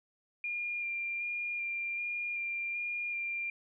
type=tone with vibrato; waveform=sine; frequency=2400 Hz; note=D7; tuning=37 cents sharp; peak=-33 dBFS; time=0.44-3.5 s; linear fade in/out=2 ms; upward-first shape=square; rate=1.3 Hz; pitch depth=12 cents each way; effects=none